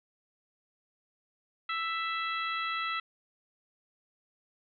harmonic tone, 661 Hz, E5, 5 cents sharp, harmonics 2 / 3 / 4 / 5 / 6, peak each -33 / -37 / -39 / -41 / -43 dBFS, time 1.69-3 s, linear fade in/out 5 ms, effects none

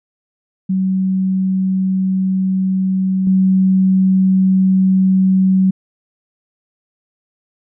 sine tone with level steps, 188.9 Hz, F#3, 36 cents sharp, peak -13 / -9 dBFS, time 0.69-5.71 s, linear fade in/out 10 ms, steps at 3.27 s, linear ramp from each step 2 ms, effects none

